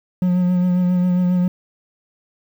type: tone with vibrato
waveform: triangle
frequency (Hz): 180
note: F#3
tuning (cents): -47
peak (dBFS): -12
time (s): 0.22-1.48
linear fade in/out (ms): 2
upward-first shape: sine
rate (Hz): 7.4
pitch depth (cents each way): 21
effects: 8-bit